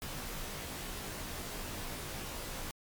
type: noise with comb filter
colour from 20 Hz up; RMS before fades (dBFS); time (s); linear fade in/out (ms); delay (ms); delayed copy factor
pink; -41; 0.02-2.71; 0; 18; -1
effects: MP3 96 kbps